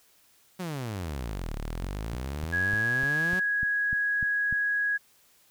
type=exponential two-way sweep; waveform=sawtooth; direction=down then up; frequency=190.4 to 34.65 to 190.4 Hz; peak=-28 dBFS; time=0.59-3.4 s; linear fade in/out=10 ms; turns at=1.55 s
type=click train; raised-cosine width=5 ms; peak=-25 dBFS; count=10; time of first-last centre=1.84-4.527 s; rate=3.35 Hz
type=tone; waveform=sine; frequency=1661.2 Hz; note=G#6; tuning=in tune; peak=-24 dBFS; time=2.52-4.98 s; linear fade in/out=20 ms
effects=white hiss -62 dBFS RMS until 5.5 s